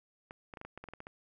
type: clicks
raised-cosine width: 0.5 ms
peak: -30 dBFS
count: 11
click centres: 0.309 / 0.538 / 0.572 / 0.614 / 0.65 / 0.776 / 0.84 / 0.887 / 0.936 / 1.004 / 1.069 s
effects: none